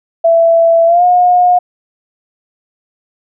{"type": "tone with pitch glide", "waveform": "sine", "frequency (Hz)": [666, 717.9], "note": ["E5", "F5"], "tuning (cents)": [18, 48], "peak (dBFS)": -5, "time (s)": [0.24, 1.59], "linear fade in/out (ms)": 10, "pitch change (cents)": 130, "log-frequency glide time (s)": [0.86, 1.04], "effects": []}